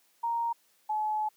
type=tone pair in turn; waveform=sine; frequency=932 / 855.8 Hz; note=A#5 / A5; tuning=-1 / -48 cents; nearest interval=minor second; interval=147 cents; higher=first; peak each=-27 dBFS; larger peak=neither; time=0.23-0.53 / 0.89-1.29 s; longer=second; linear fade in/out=10 ms; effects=white hiss -67 dBFS RMS until 1.36 s + high-pass 200 Hz 12 dB/octave